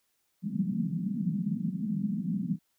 pink band-pass noise, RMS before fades -31 dBFS, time 0.42-2.59 s, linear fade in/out 50 ms, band 170 to 220 Hz, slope 48 dB/octave, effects white hiss -75 dBFS RMS until 2.78 s

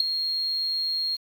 sine tone with ADSR envelope, 4253 Hz, C8, 27 cents sharp, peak -12 dBFS, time 0-1.17 s, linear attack 4 ms, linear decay 6 ms, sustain -12 dB, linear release 22 ms, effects tanh soft clip ceiling -12 dBFS + 8-bit

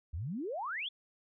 sine exponential sweep, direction up, 69.3 to 3586 Hz, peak -35 dBFS, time 0.13-0.89 s, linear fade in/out 10 ms, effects none

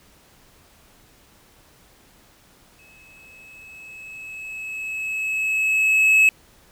triangle tone with exponential growth, 2583 Hz, E7, 36 cents flat, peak -9 dBFS, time 2.79-6.29 s, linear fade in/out 1 ms, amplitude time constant 760 ms, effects pink hiss -54 dBFS RMS until 6.71 s

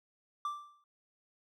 triangle tone with exponential decay, 1174.7 Hz, D6, in tune, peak -29 dBFS, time 0.45-0.84 s, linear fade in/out 2 ms, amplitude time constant 84 ms, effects none

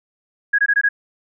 sine tone bursts, 1653 Hz, G#6, 9 cents flat, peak -12 dBFS, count 5, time 0.53-0.89 s, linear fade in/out 10 ms, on 56 ms, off 20 ms, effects none

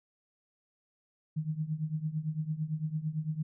sine tone with tremolo, 155.56 Hz, D#3, in tune, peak -27 dBFS, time 1.36-3.43 s, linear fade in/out 10 ms, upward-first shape triangle, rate 8.9 Hz, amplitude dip 90%, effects none

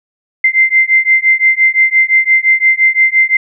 sine beating tone pair, 2080 / 2085.8 Hz, C7 / C7, -11 / -6 cents, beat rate 5.8 Hz, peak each -10 dBFS, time 0.44-3.37 s, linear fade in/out 5 ms, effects none

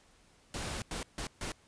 pink noise bursts at uneven times, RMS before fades -38 dBFS, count 4, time 0.54-0.82 / 0.91-1.03 / 1.18-1.27 / 1.41-1.52 s, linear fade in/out 2 ms, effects pink hiss -64 dBFS RMS until 1.67 s + resampled to 22050 Hz

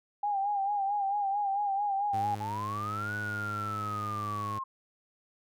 sine tone with vibrato, 804 Hz, G5, 44 cents sharp, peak -27 dBFS, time 0.23-2.35 s, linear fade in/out 5 ms, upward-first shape sine, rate 4.5 Hz, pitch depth 59 cents each way
sawtooth tone, 104.5 Hz, G#2, 11 cents sharp, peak -33 dBFS, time 2.13-4.59 s, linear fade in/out 10 ms
sine linear two-way sweep, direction up then down, 830.6 to 1483 to 1058 Hz, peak -33 dBFS, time 2.4-4.64 s, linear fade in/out 10 ms, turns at 3.15 s
effects none

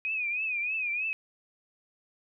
sine tone with vibrato, 2489 Hz, D#7, in tune, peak -28 dBFS, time 0.05-1.13 s, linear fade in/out 0 ms, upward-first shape triangle, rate 3.2 Hz, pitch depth 120 cents each way, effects none

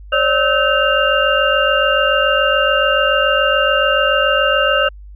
sine tone cluster, 543 / 590 / 1291 / 1540 / 2796 Hz, C#5 / D5 / E6 / G6 / F7, -36 / +8 / -37 / -31 / +1 cents, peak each -18 dBFS, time 0.12-4.89 s, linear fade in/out 10 ms, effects added 50 Hz sine -33 dBFS peak until 5.15 s

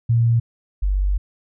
sine tone pair in turn, 116.54 / 48.25 Hz, A#2 / G1, 0 / -27 cents, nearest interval octave + minor third, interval 1527 cents, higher first, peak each -13 / -16 dBFS, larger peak first, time 0.09-0.4 / 0.82-1.18 s, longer second, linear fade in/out 10 ms, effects none

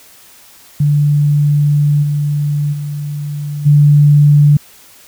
sine tone with level steps, 146.4 Hz, D3, 5 cents flat, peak -8 / -12 / -18 / -4 dBFS, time 0.8-4.57 s, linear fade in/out 5 ms, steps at 2.02 / 2.72 / 3.65 s, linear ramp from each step 20 ms, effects white hiss -42 dBFS RMS until 5.07 s

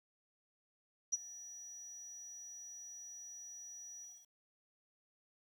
sine tone with ADSR envelope, 5830 Hz, F#8, 26 cents flat, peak -29 dBFS, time 1.12-4.28 s, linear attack 17 ms, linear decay 26 ms, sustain -19 dB, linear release 260 ms, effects 11-bit

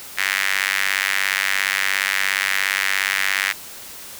sawtooth tone with high-pass filter, 97.1 Hz, G2, 16 cents flat, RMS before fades -21 dBFS, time 0.17-3.53 s, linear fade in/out 20 ms, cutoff 1900 Hz, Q 3.2, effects white hiss -37 dBFS RMS until 4.19 s

